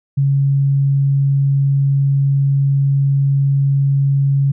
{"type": "tone", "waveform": "sine", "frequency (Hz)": 138.59, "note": "C#3", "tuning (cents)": 0, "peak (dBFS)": -11, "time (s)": [0.17, 4.52], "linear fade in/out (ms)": 10, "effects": []}